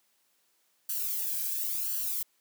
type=noise with flanger; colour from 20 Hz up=violet; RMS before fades=-32 dBFS; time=0.89-2.23 s; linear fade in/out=5 ms; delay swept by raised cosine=0.67 to 1.27 ms; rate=0.95 Hz; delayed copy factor=+0.65; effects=white hiss -71 dBFS RMS until 2.4 s + high-pass 200 Hz 12 dB/octave